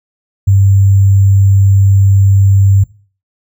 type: tone with sample-and-hold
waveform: sine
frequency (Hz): 98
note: G2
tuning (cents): 0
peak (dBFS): -4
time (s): 0.47-2.84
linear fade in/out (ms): 10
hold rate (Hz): 7350
effects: noise-tail reverb RT60 0.4 s tail -20 dB re dry